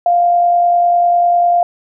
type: tone with amplitude modulation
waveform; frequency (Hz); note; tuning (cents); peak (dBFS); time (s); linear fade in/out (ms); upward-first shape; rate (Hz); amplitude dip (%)
sine; 698.5; F5; 0; -7; 0.06-1.63; 2; sine; 50; 30
effects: none